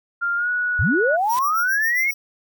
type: tone with pitch glide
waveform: sine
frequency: 1396.9 to 1465.5 Hz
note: F6 to F#6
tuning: 0 to -17 cents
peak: -19 dBFS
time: 0.21-1.17 s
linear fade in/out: 20 ms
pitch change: +83 cents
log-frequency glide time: 0.36-0.49 s
type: linear sweep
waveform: sine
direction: up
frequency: 59.9 to 2223 Hz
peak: -17 dBFS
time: 0.79-2.11 s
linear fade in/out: 5 ms
type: noise with exponential growth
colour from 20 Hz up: white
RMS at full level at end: -30 dBFS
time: 1.13-1.39 s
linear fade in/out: 1 ms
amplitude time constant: 55 ms
type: tone with tremolo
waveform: 5% pulse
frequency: 5700 Hz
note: F8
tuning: 34 cents sharp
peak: -23 dBFS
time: 1.29-2.14 s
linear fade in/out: 10 ms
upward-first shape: sine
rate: 7.4 Hz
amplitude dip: 85%
effects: none